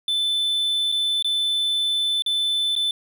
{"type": "tone with dropouts", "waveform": "triangle", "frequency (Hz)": 3520, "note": "A7", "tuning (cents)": 0, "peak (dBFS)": -18, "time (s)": [0.08, 2.91], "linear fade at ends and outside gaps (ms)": 2, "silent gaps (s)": [[0.918, 0.923], [1.225, 1.245], [2.222, 2.262], [2.753, 2.762]], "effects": []}